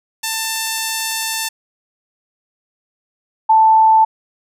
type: tone pair in turn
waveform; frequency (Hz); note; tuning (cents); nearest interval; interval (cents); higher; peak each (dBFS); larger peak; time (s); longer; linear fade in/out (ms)
5% pulse / sine; 891 / 881.8; A5 / A5; +22 / +4; unison; 18; first; -7; neither; 0.23-1.49 / 3.49-4.05; first; 10
effects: none